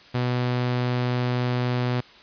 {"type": "tone", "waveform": "sawtooth", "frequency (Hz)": 123.8, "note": "B2", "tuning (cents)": 5, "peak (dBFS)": -18, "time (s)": [0.14, 2.01], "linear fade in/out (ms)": 10, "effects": ["white hiss -49 dBFS RMS until 2.22 s", "resampled to 11025 Hz"]}